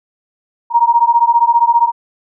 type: beating tone pair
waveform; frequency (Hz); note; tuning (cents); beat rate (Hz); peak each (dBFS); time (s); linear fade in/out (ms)
sine; 932.3 / 947.3; A#5 / A#5; 0 / +28; 15; -11; 0.7-1.92; 50
effects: none